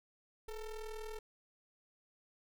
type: ring-modulated tone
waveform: square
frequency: 225.1 Hz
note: A3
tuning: 40 cents sharp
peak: -40 dBFS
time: 0.48-1.19 s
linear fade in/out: 5 ms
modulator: 205 Hz
effects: none